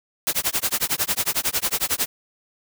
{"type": "noise with tremolo", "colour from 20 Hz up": "white", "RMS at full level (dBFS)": -20, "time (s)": [0.27, 2.06], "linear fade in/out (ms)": 0, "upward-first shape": "sine", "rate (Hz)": 11, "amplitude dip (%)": 100, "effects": []}